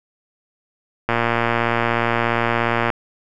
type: click train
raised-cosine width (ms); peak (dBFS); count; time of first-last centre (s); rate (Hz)
0.5; -3; 213; 1.09-2.902; 117
effects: none